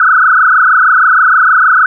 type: tone with frequency modulation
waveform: sine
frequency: 1396.9 Hz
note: F6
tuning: in tune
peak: -4 dBFS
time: 0-1.86 s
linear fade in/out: 2 ms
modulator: 26.4 Hz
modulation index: 5.2
effects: none

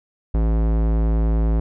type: tone with low-pass filter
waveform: square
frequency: 55 Hz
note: A1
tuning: in tune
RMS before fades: -18 dBFS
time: 0.34-1.6 s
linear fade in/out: 5 ms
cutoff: 780 Hz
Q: 0.55
effects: none

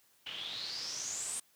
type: noise with low-pass filter sweep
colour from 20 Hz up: white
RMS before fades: -40 dBFS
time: 0.26-1.4 s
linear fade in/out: 5 ms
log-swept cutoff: 2900 to 9000 Hz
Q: 8.2
effects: white hiss -68 dBFS RMS until 1.55 s + high-pass 80 Hz 12 dB/octave

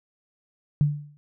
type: tone with exponential decay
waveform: sine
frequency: 146.83 Hz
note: D3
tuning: in tune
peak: -14 dBFS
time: 0.81-1.17 s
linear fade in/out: 0 ms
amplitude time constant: 78 ms
effects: none

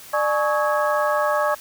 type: tone cluster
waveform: sine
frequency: 597 / 848 / 1114 / 1275 / 1655 Hz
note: D5 / G#5 / C#6 / D#6 / G#6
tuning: +28 / +36 / +8 / +42 / -6 cents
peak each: -21 / -26 / -24 / -27 / -27 dBFS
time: 0.13-1.55 s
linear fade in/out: 10 ms
effects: white hiss -42 dBFS RMS until 1.6 s

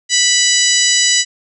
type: harmonic tone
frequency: 986 Hz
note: B5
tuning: 3 cents flat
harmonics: 2 / 3 / 4 / 5 / 6 / 7 / 8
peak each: -18 / -18 / -18 / -18 / -18 / -18 / -18 dBFS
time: 0.09-1.25 s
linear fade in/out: 50 ms
effects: none

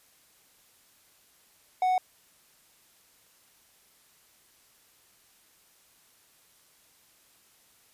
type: tone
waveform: triangle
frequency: 740 Hz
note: F#5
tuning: in tune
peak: -20 dBFS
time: 1.82-1.98 s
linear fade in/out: 2 ms
effects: white hiss -62 dBFS RMS until 7.93 s + resampled to 32000 Hz

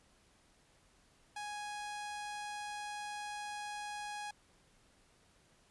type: tone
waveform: sawtooth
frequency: 830.6 Hz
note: G#5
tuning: in tune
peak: -37 dBFS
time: 1.36-4.31 s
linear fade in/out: 5 ms
effects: pink hiss -68 dBFS RMS until 5.7 s + resampled to 24000 Hz

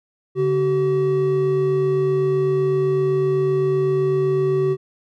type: tone pair together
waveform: triangle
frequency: 142.72 / 380.3 Hz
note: D3 / F#4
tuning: -49 / +48 cents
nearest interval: octave + perfect fourth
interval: 1697 cents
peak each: -21 / -15 dBFS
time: 0.35-4.77 s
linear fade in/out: 50 ms
effects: none

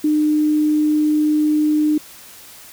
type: tone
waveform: sine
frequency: 303.2 Hz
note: D#4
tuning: 45 cents flat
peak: -13 dBFS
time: 0.04-1.98 s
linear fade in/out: 5 ms
effects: white hiss -41 dBFS RMS until 2.72 s

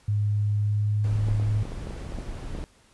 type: tone with pitch glide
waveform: sine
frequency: 103.83 to 105.28 Hz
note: G#2 to G#2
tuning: 0 to +24 cents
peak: -21 dBFS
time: 0.08-1.63 s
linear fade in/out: 5 ms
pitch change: +24 cents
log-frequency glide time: 0.6-1.16 s
type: noise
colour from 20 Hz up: brown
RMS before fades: -34 dBFS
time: 1.04-2.64 s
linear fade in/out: 0 ms
type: clicks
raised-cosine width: 2 ms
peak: -24 dBFS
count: 11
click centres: 1.286 / 1.398 / 1.654 / 1.72 / 1.871 / 1.908 / 1.965 / 2.122 / 2.187 / 2.55 / 2.588 s
effects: pink hiss -59 dBFS RMS until 2.93 s + resampled to 24000 Hz

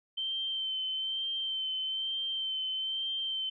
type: tone with vibrato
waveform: sine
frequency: 3106 Hz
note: G7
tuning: 17 cents flat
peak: -31 dBFS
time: 0.17-3.5 s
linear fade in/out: 10 ms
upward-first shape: sine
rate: 1.1 Hz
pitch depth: 24 cents each way
effects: none

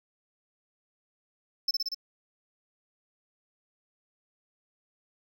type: tone with echo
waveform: triangle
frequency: 5274 Hz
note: E8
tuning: in tune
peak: -22 dBFS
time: 1.68-1.71 s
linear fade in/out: 5 ms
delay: 59 ms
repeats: 4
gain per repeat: -2 dB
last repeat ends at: 1.946 s
effects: none

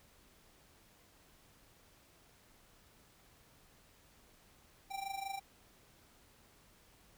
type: tone with amplitude modulation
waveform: square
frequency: 784 Hz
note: G5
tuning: in tune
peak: -37 dBFS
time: 4.9-5.4 s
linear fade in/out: 20 ms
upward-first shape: sine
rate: 25.2 Hz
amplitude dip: 75%
effects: pink hiss -65 dBFS RMS until 7.17 s

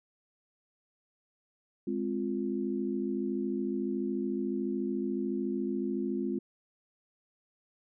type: chord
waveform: sine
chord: F minor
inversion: first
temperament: equal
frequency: 207.7 / 261.6 / 349.2 Hz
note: Ab3 / C4 / F4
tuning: 0 / 0 / 0 cents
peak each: -34 dBFS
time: 1.87-6.39 s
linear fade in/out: 5 ms
effects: none

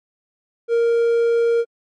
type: tone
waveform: triangle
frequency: 466.2 Hz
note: A#4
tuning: in tune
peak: -12 dBFS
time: 0.68-1.65 s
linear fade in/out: 50 ms
effects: MP3 48 kbps

